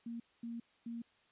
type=tone bursts at uneven times; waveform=sine; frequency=233.1 Hz; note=A#3; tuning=in tune; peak=-40 dBFS; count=3; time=0.06-0.2 / 0.43-0.6 / 0.86-1.02 s; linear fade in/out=5 ms; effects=white hiss -70 dBFS RMS until 1.31 s + resampled to 8000 Hz